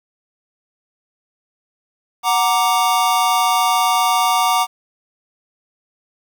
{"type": "chord", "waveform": "square", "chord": "Gb augmented", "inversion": "none", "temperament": "equal", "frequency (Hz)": [740, 932.3, 1174.7], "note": ["Gb5", "Bb5", "D6"], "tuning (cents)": [0, 0, 0], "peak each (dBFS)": -19, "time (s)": [2.23, 4.67], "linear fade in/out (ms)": 50, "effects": ["8-bit"]}